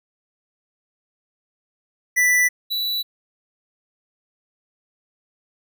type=tone pair in turn; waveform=square; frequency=1978 / 3948 Hz; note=B6 / B7; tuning=+2 / -1 cents; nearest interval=octave; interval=1197 cents; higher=second; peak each=-15 / -22 dBFS; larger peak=first; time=2.16-2.49 / 2.7-3.03 s; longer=neither; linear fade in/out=20 ms; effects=none